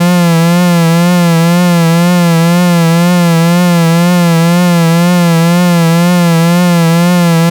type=tone with vibrato; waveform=45% pulse; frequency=171.2 Hz; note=F3; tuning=34 cents flat; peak=-5 dBFS; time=0-7.5 s; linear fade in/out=10 ms; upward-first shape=triangle; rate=2 Hz; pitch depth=78 cents each way; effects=none